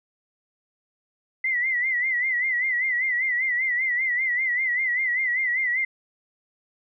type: tone with vibrato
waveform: sine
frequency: 2014 Hz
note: B6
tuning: 33 cents sharp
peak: -21 dBFS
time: 1.44-5.85 s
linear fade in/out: 5 ms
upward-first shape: sine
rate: 5.1 Hz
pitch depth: 92 cents each way
effects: none